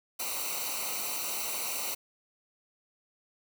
white noise with comb filter, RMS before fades -34 dBFS, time 0.19-1.95 s, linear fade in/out 10 ms, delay 0.59 ms, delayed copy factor -1, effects none

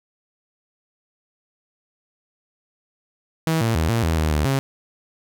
sawtooth tone with pitch steps, 161.5 / 114.1 / 80.1 / 115.6 / 81.2 / 78.4 / 75.2 / 135.7 Hz, E3 / A#2 / E2 / A#2 / E2 / D#2 / D2 / C#3, -35 / -37 / -49 / -14 / -26 / +14 / +42 / -36 cents, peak -14 dBFS, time 3.47-4.59 s, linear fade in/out 0 ms, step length 140 ms, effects none

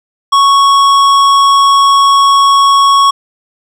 sine tone with hard clipping, 1108.7 Hz, C#6, in tune, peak -6 dBFS, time 0.32-3.11 s, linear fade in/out 10 ms, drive 12 dB, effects none

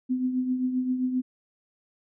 sine tone with tremolo, 254.5 Hz, C4, 48 cents flat, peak -21 dBFS, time 0.09-1.22 s, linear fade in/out 20 ms, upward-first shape triangle, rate 7.6 Hz, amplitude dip 60%, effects none

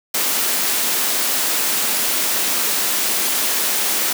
white high-pass noise, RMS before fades -19 dBFS, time 0.14-4.13 s, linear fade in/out 5 ms, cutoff 190 Hz, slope 24 dB/octave, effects none

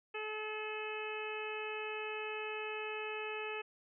harmonic tone, 430 Hz, A4, 40 cents flat, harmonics 1 / 2 / 3 / 4 / 5 / 6 / 7, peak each -42 / -47 / -48 / -49 / -51 / -43 / -52 dBFS, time 0.14-3.62 s, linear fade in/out 10 ms, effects none

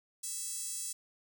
5% pulse tone with high-pass filter, 659.3 Hz, E5, in tune, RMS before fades -39 dBFS, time 0.23-0.93 s, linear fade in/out 10 ms, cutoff 8800 Hz, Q 1.4, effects none

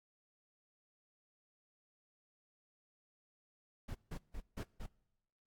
brown noise bursts, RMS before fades -43 dBFS, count 5, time 3.88-4.865 s, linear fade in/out 10 ms, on 69 ms, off 160 ms, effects noise-tail reverb RT60 1.0 s tail -24 dB re dry + AAC 64 kbps

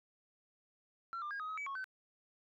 sine tone with pitch steps, 1359 / 1194 / 1628 / 1256 / 1274 / 2285 / 1099 / 1526 Hz, F6 / D6 / G#6 / D#6 / D#6 / D7 / C#6 / G6, -48 / +28 / -35 / +16 / +41 / -48 / -15 / -47 cents, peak -37 dBFS, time 1.13-1.842 s, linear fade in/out 0 ms, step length 89 ms, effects tanh soft clip ceiling -37 dBFS

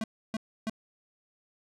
square tone bursts, 220 Hz, A3, in tune, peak -30 dBFS, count 3, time 0.01-0.697 s, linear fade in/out 2 ms, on 29 ms, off 300 ms, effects low-pass 9000 Hz 12 dB/octave + 12-bit

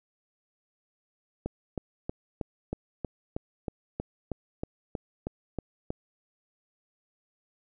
click train, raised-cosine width 2 ms, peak -18 dBFS, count 15, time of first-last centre 1.46-5.904 s, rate 3.15 Hz, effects none

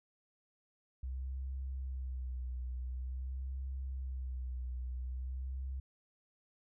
sine tone with vibrato, 64.2 Hz, C2, 32 cents flat, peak -37 dBFS, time 1.03-5.8 s, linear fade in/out 5 ms, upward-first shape sine, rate 0.47 Hz, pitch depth 51 cents each way, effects none

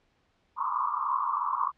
white band-pass noise, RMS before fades -29 dBFS, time 0.56-1.72 s, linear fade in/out 50 ms, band 950 to 1200 Hz, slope 96 dB/octave, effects pink hiss -70 dBFS RMS until 1.77 s + low-pass 4000 Hz 12 dB/octave

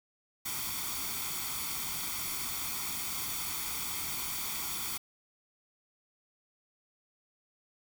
white noise with comb filter, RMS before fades -36 dBFS, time 0.45-4.98 s, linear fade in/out 10 ms, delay 0.88 ms, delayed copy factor +0.7, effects none

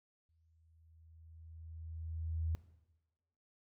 sine tone with exponential growth, 81.1 Hz, E2, 28 cents flat, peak -32 dBFS, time 0.29-2.55 s, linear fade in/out 0 ms, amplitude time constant 490 ms, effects noise-tail reverb RT60 1.0 s tail -17 dB re dry

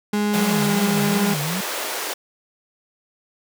35% pulse tone with pitch glide, 207.7 to 203.9 Hz, G#3 to G#3, 0 to -32 cents, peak -17 dBFS, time 0.13-1.34 s, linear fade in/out 5 ms, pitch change -32 cents, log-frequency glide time 0.57-0.7 s
pink high-pass noise, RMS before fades -27 dBFS, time 0.33-2.14 s, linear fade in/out 10 ms, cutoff 390 Hz, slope 24 dB/octave
sine tone with vibrato, 167.1 Hz, E3, 24 cents sharp, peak -24 dBFS, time 0.35-1.61 s, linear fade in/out 5 ms, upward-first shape triangle, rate 2.6 Hz, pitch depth 280 cents each way
effects none

